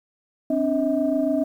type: tone cluster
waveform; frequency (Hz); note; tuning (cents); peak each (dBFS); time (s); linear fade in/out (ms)
sine; 263.9 / 291.1 / 639; C4 / D4 / D#5; +15 / -15 / +46; -23; 0.5-1.44; 5
effects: tanh soft clip ceiling -10 dBFS + 9-bit